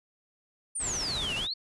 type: exponential two-way sweep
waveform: sine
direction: down then up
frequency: 9420 to 2637 to 4502 Hz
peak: -30 dBFS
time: 0.75-1.54 s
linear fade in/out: 10 ms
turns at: 1.35 s
type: noise with tremolo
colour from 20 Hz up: pink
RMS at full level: -36 dBFS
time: 0.79-1.48 s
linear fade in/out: 50 ms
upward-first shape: square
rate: 14 Hz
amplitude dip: 25%
effects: resampled to 24000 Hz